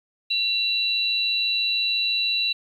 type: tone pair together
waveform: sine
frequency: 2737 / 3957 Hz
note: F7 / B7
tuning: -36 / +3 cents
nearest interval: tritone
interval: 639 cents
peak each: -25 / -22 dBFS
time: 0.3-2.53 s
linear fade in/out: 10 ms
effects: 9-bit